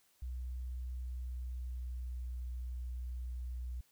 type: tone with pitch glide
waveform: sine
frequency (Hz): 62.4 to 61.54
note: B1 to B1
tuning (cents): +19 to -5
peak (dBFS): -38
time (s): 0.22-3.81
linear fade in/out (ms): 5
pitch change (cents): -24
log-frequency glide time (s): 0.85-2.5
effects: white hiss -71 dBFS RMS until 3.91 s